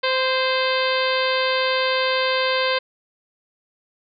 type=harmonic tone with a mistuned harmonic; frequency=519 Hz; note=C5; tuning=14 cents flat; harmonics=1 / 2 / 3 / 4 / 5 / 6 / 7 / 8 / 9; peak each=-22 / -25 / -27 / -28 / -29 / -30 / -30 / -31 / -32 dBFS; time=0.03-2.79 s; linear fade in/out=10 ms; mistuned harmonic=3; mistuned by=+23 cents; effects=none